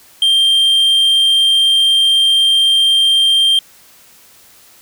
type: tone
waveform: triangle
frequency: 3174 Hz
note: G7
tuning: 21 cents sharp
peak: -7 dBFS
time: 0.22-3.59 s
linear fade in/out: 2 ms
effects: white hiss -45 dBFS RMS until 4.81 s